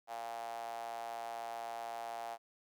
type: tone with high-pass filter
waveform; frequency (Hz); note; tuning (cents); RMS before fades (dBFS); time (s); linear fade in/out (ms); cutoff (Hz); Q
sawtooth; 115.9; A#2; -10; -43; 0.07-2.38; 50; 740; 9.1
effects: none